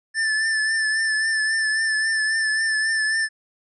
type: tone with vibrato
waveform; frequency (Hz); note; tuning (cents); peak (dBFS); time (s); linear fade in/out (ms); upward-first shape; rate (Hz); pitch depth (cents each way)
square; 1760; A6; 0; -20; 0.14-3.29; 50; triangle; 3.7; 39
effects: resampled to 24000 Hz